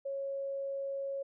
sine tone, 550 Hz, C#5, 14 cents flat, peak -34 dBFS, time 0.05-1.23 s, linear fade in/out 10 ms, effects none

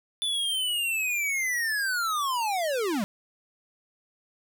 square linear sweep, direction down, 3503 to 185 Hz, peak -26 dBFS, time 0.22-3.04 s, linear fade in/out 0 ms, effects none

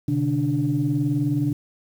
sine tone cluster, 127.7 / 147 / 292.8 Hz, C3 / D3 / D4, -42 / +2 / -5 cents, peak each -24 / -24 / -22 dBFS, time 0.08-1.53 s, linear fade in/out 5 ms, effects tanh soft clip ceiling -11 dBFS + 8-bit

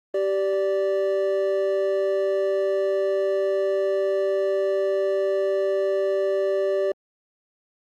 triangle tone pair together, 388.8 / 585.4 Hz, G4 / D5, -14 / -6 cents, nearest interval perfect fifth, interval 708 cents, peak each -21 dBFS, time 0.14-6.92 s, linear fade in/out 5 ms, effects Opus 24 kbps

